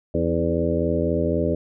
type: harmonic tone with a mistuned harmonic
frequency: 83.9 Hz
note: E2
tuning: 31 cents sharp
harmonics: 1 / 2 / 3 / 4 / 5 / 6 / 7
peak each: -27 / -27 / -27 / -27 / -27 / -27 / -27 dBFS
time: 0.14-1.55 s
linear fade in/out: 5 ms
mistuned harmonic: 4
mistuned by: -48 cents
effects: none